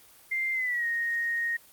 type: tone with pitch glide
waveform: sine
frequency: 2094 to 1865.5 Hz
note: C7 to A#6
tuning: +1 to +1 cents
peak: -26 dBFS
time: 0.31-1.57 s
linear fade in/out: 10 ms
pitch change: -200 cents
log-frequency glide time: 0.53-0.86 s
effects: white hiss -55 dBFS RMS until 1.72 s + Opus 24 kbps